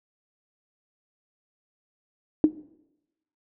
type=tone with exponential decay; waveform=sine; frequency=307.4 Hz; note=D#4; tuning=21 cents flat; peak=-9 dBFS; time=2.44-2.52 s; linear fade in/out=1 ms; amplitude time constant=16 ms; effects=noise-tail reverb RT60 0.9 s tail -19 dB re dry